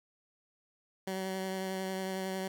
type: tone with vibrato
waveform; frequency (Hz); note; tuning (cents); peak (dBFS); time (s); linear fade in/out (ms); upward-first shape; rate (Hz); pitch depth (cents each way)
15% pulse; 189.5; F#3; +42; -28; 1.07-2.48; 5; triangle; 11; 18
effects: none